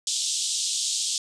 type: band-pass noise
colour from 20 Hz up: white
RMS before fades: -27 dBFS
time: 0.07-1.18 s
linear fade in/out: 2 ms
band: 3200 to 8400 Hz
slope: 48 dB/octave
effects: none